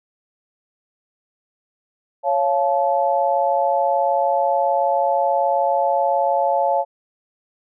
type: chord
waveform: sine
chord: Db augmented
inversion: none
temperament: just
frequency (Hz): 554.4 / 693 / 866.2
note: Db5 / F5 / A5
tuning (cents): 0 / -14 / -27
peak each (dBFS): -20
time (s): 2.23-6.85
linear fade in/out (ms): 50
effects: none